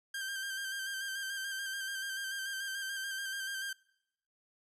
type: tone with vibrato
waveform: sawtooth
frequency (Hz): 1578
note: G6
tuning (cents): +11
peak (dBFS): -33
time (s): 0.14-3.73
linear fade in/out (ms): 5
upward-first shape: square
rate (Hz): 6.9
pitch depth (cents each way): 28
effects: noise-tail reverb RT60 0.9 s tail -26 dB re dry + resampled to 32000 Hz